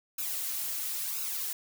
blue noise with flanger, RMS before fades -34 dBFS, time 0.18-1.53 s, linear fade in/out 5 ms, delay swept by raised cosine 0.76 to 3.76 ms, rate 0.98 Hz, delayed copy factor +0.65, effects none

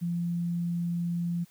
sine tone, 172.1 Hz, F3, 25 cents flat, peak -27 dBFS, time 0.01-1.45 s, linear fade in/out 20 ms, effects white hiss -61 dBFS RMS until 1.5 s

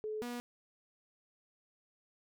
sine / sawtooth tone pair in turn, 430 / 242 Hz, A4 / B3, -40 / -35 cents, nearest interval minor seventh, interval 995 cents, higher first, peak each -36 / -35 dBFS, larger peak second, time 0.04-0.22 / 0.22-0.4 s, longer neither, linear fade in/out 0 ms, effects none

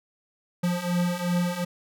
square beating tone pair, 174.61 / 177.31 Hz, F3 / F3, 0 / +27 cents, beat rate 2.7 Hz, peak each -29 / -26 dBFS, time 0.63-1.65 s, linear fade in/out 10 ms, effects none

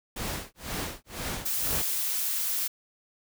pink noise with tremolo, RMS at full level -32 dBFS, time 0.16-1.82 s, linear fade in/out 5 ms, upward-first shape sine, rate 2 Hz, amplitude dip 100%
blue noise, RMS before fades -29 dBFS, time 1.45-2.68 s, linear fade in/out 10 ms
effects none

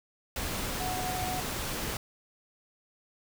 sine tone in noise, 736 Hz, F#5, 9 cents flat, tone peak -34 dBFS, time 0.8-1.4 s, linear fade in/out 2 ms, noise pink, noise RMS -34 dBFS, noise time 0.36-1.97 s, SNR -3 dB, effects none

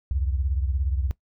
sine beating tone pair, 65.41 / 82.41 Hz, C2 / E2, 0 / 0 cents, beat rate 17 Hz, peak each -23 / -29 dBFS, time 0.11-1.11 s, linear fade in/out 0 ms, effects noise-tail reverb RT60 0.1 s tail -19 dB re dry

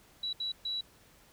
sine tone bursts at uneven times, 3921 Hz, B7, 13 cents flat, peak -32 dBFS, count 3, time 0.23-0.33 / 0.4-0.52 / 0.65-0.81 s, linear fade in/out 5 ms, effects pink hiss -61 dBFS RMS until 1.32 s

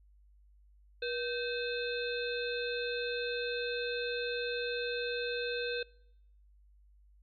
harmonic tone with a mistuned harmonic, 516 Hz, C5, 24 cents flat, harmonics 1 / 3 / 5 / 7 / 8, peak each -35 / -40 / -42 / -43 / -44 dBFS, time 1.02-5.83 s, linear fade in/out 5 ms, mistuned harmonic 1, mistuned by -120 cents, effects noise-tail reverb RT60 0.8 s tail -26 dB re dry + added 50 Hz sine -59 dBFS peak until 7.22 s

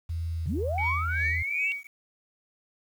sine tone with vibrato, 82.41 Hz, E2, in tune, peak -28 dBFS, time 0.09-1.43 s, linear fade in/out 10 ms, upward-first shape sine, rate 1.6 Hz, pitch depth 18 cents each way
sine linear sweep, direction up, 104.1 to 2752 Hz, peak -28 dBFS, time 0.46-1.72 s, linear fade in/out 0 ms
sine tone with tremolo, 2256 Hz, C#7, 30 cents sharp, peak -24 dBFS, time 0.78-1.87 s, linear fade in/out 2 ms, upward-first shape triangle, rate 2.6 Hz, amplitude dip 100%
effects tanh soft clip ceiling -16 dBFS + 9-bit

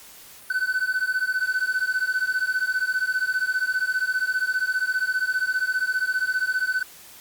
triangle beating tone pair, 1504 / 1519 Hz, F#6 / F#6, +28 / +45 cents, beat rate 15 Hz, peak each -23 / -23 dBFS, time 0.5-6.83 s, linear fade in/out 5 ms, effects white hiss -46 dBFS RMS until 7.2 s + Opus 48 kbps

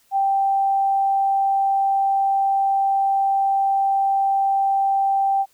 sine tone, 784 Hz, G5, in tune, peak -16 dBFS, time 0.11-5.46 s, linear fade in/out 50 ms, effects white hiss -60 dBFS RMS until 5.53 s

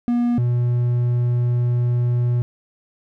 triangle tone pair in turn, 240 / 121.36 Hz, B3 / B2, -49 / -30 cents, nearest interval octave, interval 1181 cents, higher first, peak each -14 dBFS, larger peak neither, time 0.08-0.38 / 0.38-2.42 s, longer second, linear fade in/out 0 ms, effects none

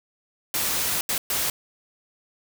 white noise bursts at uneven times, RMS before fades -25 dBFS, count 3, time 0.54-1.01 / 1.09-1.18 / 1.3-1.5 s, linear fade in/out 2 ms, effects none

